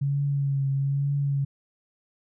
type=tone with vibrato; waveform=sine; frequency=139.3 Hz; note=C#3; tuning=9 cents sharp; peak=-22 dBFS; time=0.01-1.45 s; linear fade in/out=10 ms; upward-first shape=triangle; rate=1.1 Hz; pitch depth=37 cents each way; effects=none